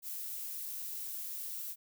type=noise; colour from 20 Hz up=violet; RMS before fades=-41 dBFS; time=0.02-1.76 s; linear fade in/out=50 ms; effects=none